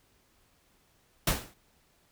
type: noise with exponential decay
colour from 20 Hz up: pink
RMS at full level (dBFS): -22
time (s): 1.27-1.54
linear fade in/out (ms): 5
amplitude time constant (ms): 58
effects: pink hiss -67 dBFS RMS until 2.11 s